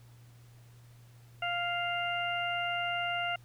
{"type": "harmonic tone", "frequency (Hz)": 698.5, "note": "F5", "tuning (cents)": 0, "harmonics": [1, 2, 3, 4], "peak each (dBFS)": [-34, -36, -38, -36], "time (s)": [1.42, 3.36], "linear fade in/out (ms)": 5, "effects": ["added 119 Hz sine -53 dBFS peak until 3.44 s", "pink hiss -64 dBFS RMS until 3.44 s"]}